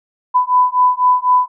sine beating tone pair, 997 / 1001 Hz, B5 / B5, +16 / +23 cents, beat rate 4 Hz, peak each -13 dBFS, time 0.34-1.48 s, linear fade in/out 20 ms, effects none

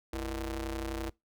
sawtooth ring-modulated tone, 138.59 Hz, C#3, in tune, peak -27 dBFS, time 0.13-1.1 s, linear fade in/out 5 ms, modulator 192 Hz, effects noise-tail reverb RT60 0.2 s tail -24 dB re dry

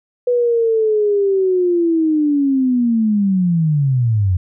sine linear sweep, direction down, 493.9 to 87.31 Hz, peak -12 dBFS, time 0.27-4.37 s, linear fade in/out 5 ms, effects none

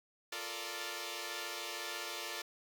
5% pulse chord, Bb major seventh, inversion second, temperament equal, 349.2 / 440 / 466.2 / 587.3 Hz, F4 / A4 / Bb4 / D5, 0 / 0 / 0 / 0 cents, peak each -34 / -34 / -35 / -33 dBFS, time 0.32-2.42 s, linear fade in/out 5 ms, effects none

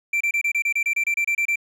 triangle tone bursts, 2349 Hz, D7, in tune, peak -17 dBFS, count 14, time 0.13-1.558 s, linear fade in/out 5 ms, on 76 ms, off 28 ms, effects none

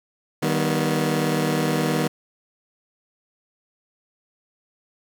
20% pulse chord, Eb augmented, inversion none, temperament just, 155.56 / 194.45 / 243.1 Hz, Eb3 / G3 / B3, 0 / -14 / -27 cents, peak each -18 / -22 / -20 dBFS, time 0.42-2.08 s, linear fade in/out 10 ms, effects none

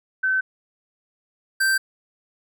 sine / square tone pair in turn, 1530 / 1563.1 Hz, G6 / G6, -42 / -5 cents, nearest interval unison, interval 37 cents, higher second, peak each -18 dBFS, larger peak neither, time 0.23-0.41 / 1.6-1.78 s, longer neither, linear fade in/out 10 ms, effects none

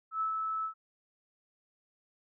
sine tone with ADSR envelope, 1306 Hz, E6, 17 cents flat, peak -28 dBFS, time 0.11-0.74 s, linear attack 98 ms, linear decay 110 ms, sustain -3 dB, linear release 95 ms, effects none

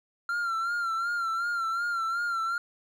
triangle tone with vibrato, 1375 Hz, F6, 27 cents flat, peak -25 dBFS, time 0.29-2.58 s, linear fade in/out 2 ms, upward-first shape sine, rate 2.7 Hz, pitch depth 57 cents each way, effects none

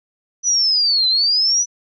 sine linear two-way sweep, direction down then up, 5980 to 4000 to 5980 Hz, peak -13 dBFS, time 0.43-1.66 s, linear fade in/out 50 ms, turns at 1.08 s, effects none

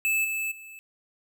square tone with level steps, 2620 Hz, E7, 11 cents flat, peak -23 / -28 / -43 dBFS, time 0.05-0.79 s, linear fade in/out 0 ms, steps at 0.24 / 0.51 s, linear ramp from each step 10 ms, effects none

